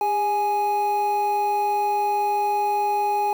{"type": "tone pair together", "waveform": "triangle", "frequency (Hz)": [404.4, 833], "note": ["G#4", "G#5"], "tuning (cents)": [-46, 5], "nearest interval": "octave + minor second", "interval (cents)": 1251, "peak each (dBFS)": [-26, -18], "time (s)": [0.01, 3.33], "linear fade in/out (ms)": 2, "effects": ["7-bit"]}